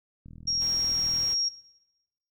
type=click train; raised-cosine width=5 ms; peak=-34 dBFS; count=41; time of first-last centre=0.26-1.236 s; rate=41 Hz
type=tone; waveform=sine; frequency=5588 Hz; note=F8; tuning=in tune; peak=-24 dBFS; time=0.47-1.49 s; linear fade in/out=10 ms
type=noise; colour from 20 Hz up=pink; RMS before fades=-44 dBFS; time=0.6-1.35 s; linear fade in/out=20 ms
effects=noise-tail reverb RT60 1.0 s tail -18 dB re dry